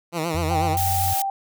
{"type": "tone with vibrato", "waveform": "10% pulse", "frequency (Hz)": 163.7, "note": "E3", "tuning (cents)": -12, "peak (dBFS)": -15, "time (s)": [0.12, 0.78], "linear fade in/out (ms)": 50, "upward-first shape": "sine", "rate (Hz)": 8.1, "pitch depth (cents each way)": 100}
{"type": "tone with pitch glide", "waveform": "sine", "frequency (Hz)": [84.8, 91.41], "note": ["E2", "F#2"], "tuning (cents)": [50, -20], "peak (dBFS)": -24, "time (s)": [0.34, 1.14], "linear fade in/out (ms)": 10, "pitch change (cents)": 130, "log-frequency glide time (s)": [0.46, 0.7]}
{"type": "tone", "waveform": "sine", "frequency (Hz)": 784, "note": "G5", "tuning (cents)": 0, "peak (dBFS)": -22, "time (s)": [0.51, 1.3], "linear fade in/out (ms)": 2}
{"type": "noise", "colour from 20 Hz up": "blue", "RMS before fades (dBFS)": -26, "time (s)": [0.77, 1.22], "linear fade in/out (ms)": 2}
{"effects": []}